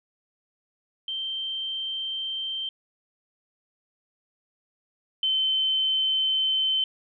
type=tone pair in turn; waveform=sine; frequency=3132 / 3078 Hz; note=G7 / G7; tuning=-2 / -32 cents; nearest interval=unison; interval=30 cents; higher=first; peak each=-28 / -21 dBFS; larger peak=second; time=1.08-2.69 / 5.23-6.84 s; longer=neither; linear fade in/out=2 ms; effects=none